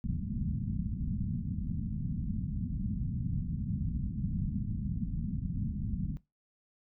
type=low-pass noise; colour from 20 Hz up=white; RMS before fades=-34 dBFS; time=0.04-6.17 s; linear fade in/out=0 ms; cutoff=220 Hz; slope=48 dB/octave; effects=noise-tail reverb RT60 0.2 s tail -19 dB re dry